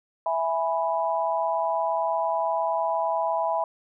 sine chord, E major, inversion none, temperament equal, 659.3 / 830.6 / 987.8 Hz, E5 / G#5 / B5, 0 / 0 / 0 cents, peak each -26 / -28 / -27 dBFS, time 0.26-3.64 s, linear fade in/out 2 ms, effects none

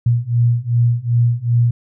sine beating tone pair, 117.7 / 120.3 Hz, A#2 / B2, +17 / -45 cents, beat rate 2.6 Hz, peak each -16 / -15 dBFS, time 0.06-1.71 s, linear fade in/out 5 ms, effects none

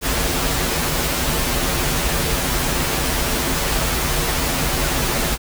pink noise with comb filter, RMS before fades -20 dBFS, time 0.01-5.38 s, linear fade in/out 50 ms, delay 9.8 ms, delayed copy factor -0.65, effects none

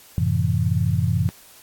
sine chord, F# half-diminished seventh, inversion none, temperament just, 92.5 / 111 / 133.2 / 166.5 Hz, F#2 / A2 / C3 / E3, 0 / +16 / +31 / +18 cents, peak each -22 / -23 / -24 / -24 dBFS, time 0.18-1.29 s, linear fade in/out 0 ms, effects white hiss -48 dBFS RMS until 1.62 s + AAC 64 kbps

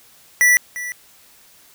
square tone with echo, 1962 Hz, B6, 12 cents flat, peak -11 dBFS, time 0.41-0.57 s, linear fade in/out 0 ms, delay 350 ms, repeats 1, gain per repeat -15 dB, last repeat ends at 0.92 s, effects white hiss -50 dBFS RMS until 1.74 s

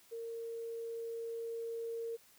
sine tone with level ramp, 460 Hz, A#4, 23 cents flat, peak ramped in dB -40 to -37 dBFS, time 0.11-2.17 s, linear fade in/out 20 ms, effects white hiss -64 dBFS RMS until 2.38 s

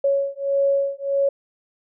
sine beating tone pair, 554.4 / 556 Hz, C#5 / C#5, 0 / +5 cents, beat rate 1.6 Hz, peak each -21 dBFS, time 0.04-1.29 s, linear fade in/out 5 ms, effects none

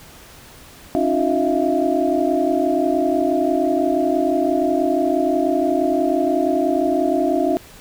sine tone cluster, 277.1 / 307.9 / 357 / 642 / 688 Hz, C#4 / D#4 / F4 / E5 / F5, -1 / -18 / +38 / -46 / -26 cents, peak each -22 dBFS, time 0.95-7.57 s, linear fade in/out 0 ms, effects pink hiss -43 dBFS RMS until 7.8 s

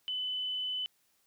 sine tone, 3011 Hz, F#7, 30 cents sharp, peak -32 dBFS, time 0.08-0.86 s, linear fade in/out 0 ms, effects white hiss -72 dBFS RMS until 1.26 s

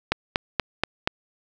click train, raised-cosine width 0.3 ms, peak -4 dBFS, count 5, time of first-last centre 0.12-1.075 s, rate 4.19 Hz, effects none

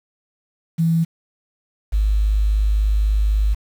sine tone pair in turn, 164.81 / 51.91 Hz, E3 / G#1, 0 / 0 cents, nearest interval octave + minor sixth, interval 2000 cents, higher first, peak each -14 dBFS, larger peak neither, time 0.78-1.05 / 1.92-3.55 s, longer second, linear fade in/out 20 ms, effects 7-bit

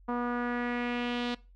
sawtooth tone with low-pass filter sweep, 242.2 Hz, B3, 34 cents flat, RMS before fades -32 dBFS, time 0.08-1.35 s, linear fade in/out 10 ms, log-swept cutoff 1100 to 3800 Hz, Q 2.5, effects noise-tail reverb RT60 0.3 s tail -21 dB re dry + added 45 Hz sine -53 dBFS peak until 1.55 s

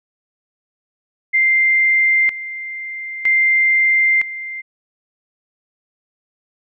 sine tone with tremolo, 2093 Hz, C7, in tune, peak -11 dBFS, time 1.33-4.62 s, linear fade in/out 20 ms, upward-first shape square, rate 0.52 Hz, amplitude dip 80%, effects none

